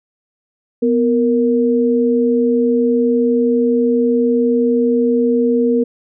sine tone pair together, 246.9 / 466.1 Hz, B3 / A#4, 0 / 0 cents, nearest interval major seventh, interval 1100 cents, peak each -14 dBFS, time 0.82-5.84 s, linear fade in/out 10 ms, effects none

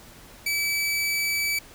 sawtooth tone, 2300 Hz, D7, 37 cents flat, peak -20 dBFS, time 0.46-1.59 s, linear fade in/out 5 ms, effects pink hiss -48 dBFS RMS until 1.74 s

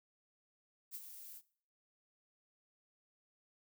violet noise with ADSR envelope, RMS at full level -44 dBFS, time 0.91-1.42 s, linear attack 42 ms, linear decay 34 ms, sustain -8 dB, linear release 51 ms, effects noise-tail reverb RT60 0.5 s tail -19 dB re dry

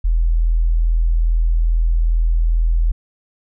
sine tone, 41.2 Hz, E1, in tune, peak -12 dBFS, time 0.04-2.92 s, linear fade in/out 10 ms, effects none

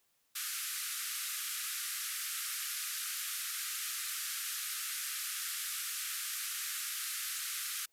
white band-pass noise, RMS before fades -39 dBFS, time 0.35-7.86 s, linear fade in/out 10 ms, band 1200 to 14000 Hz, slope 96 dB/octave, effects white hiss -75 dBFS RMS until 7.92 s

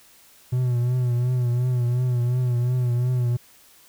triangle tone with vibrato, 123.47 Hz, B2, in tune, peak -17 dBFS, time 0.52-3.37 s, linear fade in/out 10 ms, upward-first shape triangle, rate 2.8 Hz, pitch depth 59 cents each way, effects white hiss -53 dBFS RMS until 3.88 s

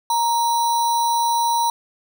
sine tone with sample-and-hold, 934 Hz, A#5, 3 cents sharp, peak -16 dBFS, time 0.1-1.7 s, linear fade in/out 2 ms, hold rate 4900 Hz, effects none

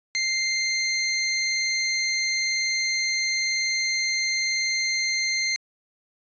20% pulse tone, 2093 Hz, C7, in tune, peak -17 dBFS, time 0.15-5.56 s, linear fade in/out 0 ms, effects resampled to 16000 Hz

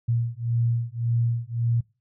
sine beating tone pair, 116.54 / 118.34 Hz, A#2 / A#2, 0 / +27 cents, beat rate 1.8 Hz, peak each -25 dBFS, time 0.08-1.81 s, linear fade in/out 10 ms, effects noise-tail reverb RT60 0.3 s tail -23 dB re dry

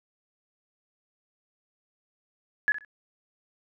sine tone with echo, 1700 Hz, G#6, 40 cents sharp, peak -19 dBFS, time 2.68-2.72 s, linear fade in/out 0 ms, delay 64 ms, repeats 2, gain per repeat -14 dB, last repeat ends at 2.848 s, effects none

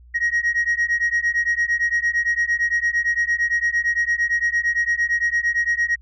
sine beating tone pair, 1883 / 1891.8 Hz, A#6 / A#6, +17 / +25 cents, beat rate 8.8 Hz, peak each -19 dBFS, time 0.14-5.96 s, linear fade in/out 20 ms, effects tanh soft clip ceiling -14 dBFS + added 60 Hz sine -44 dBFS peak until 6.01 s

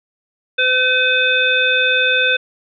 harmonic tone, 509 Hz, C5, 48 cents flat, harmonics 1 / 3 / 5 / 7, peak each -21 / -16 / -17 / -19 dBFS, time 0.58-2.37 s, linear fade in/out 10 ms, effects none

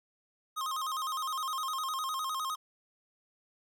square tone with vibrato, 1155 Hz, D6, 29 cents flat, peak -33 dBFS, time 0.56-2.56 s, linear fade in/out 20 ms, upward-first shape square, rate 9.8 Hz, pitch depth 140 cents each way, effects 12-bit

